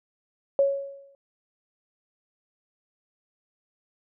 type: tone with exponential decay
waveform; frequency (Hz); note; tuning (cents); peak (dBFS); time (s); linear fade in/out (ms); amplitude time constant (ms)
sine; 554.4; C#5; 0; -15; 0.59-1.15; 1; 120
effects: none